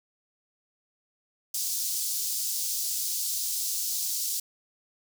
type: high-pass noise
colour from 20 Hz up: pink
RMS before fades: -30 dBFS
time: 1.54-4.4 s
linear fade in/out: 5 ms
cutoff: 4900 Hz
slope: 24 dB/octave
effects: none